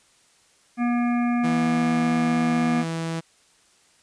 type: harmonic tone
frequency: 240.3 Hz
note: B3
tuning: 47 cents flat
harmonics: 1 / 3 / 5 / 7 / 9 / 10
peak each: -20 / -30 / -34 / -37 / -39 / -40 dBFS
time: 0.77-2.85 s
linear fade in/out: 50 ms
type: tone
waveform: sawtooth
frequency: 164.2 Hz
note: E3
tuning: 6 cents flat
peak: -22 dBFS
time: 1.43-3.21 s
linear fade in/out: 20 ms
effects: white hiss -59 dBFS RMS until 4.02 s + resampled to 22050 Hz